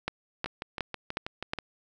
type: two click trains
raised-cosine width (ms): 0.3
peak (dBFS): -13 / -18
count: 5 / 8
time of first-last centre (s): 0.08-1.535 / 0.46-1.587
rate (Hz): 2.75 / 6.21
effects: none